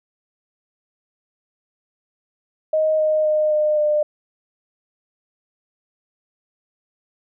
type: tone with pitch steps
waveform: sine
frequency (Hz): 625 / 618.9 / 612.8 / 606.9 / 600.9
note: D#5 / D#5 / D#5 / D#5 / D5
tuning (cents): +8 / -9 / -27 / -43 / +40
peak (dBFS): -15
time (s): 2.73-4.03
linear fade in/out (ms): 5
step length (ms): 260
effects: none